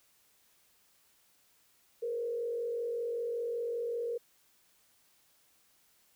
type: tone with frequency modulation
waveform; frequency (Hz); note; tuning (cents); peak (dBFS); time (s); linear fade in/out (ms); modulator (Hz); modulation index
sine; 470.9; A#4; +18; -32; 2.02-4.18; 10; 45.2; 0.58
effects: white hiss -68 dBFS RMS until 6.15 s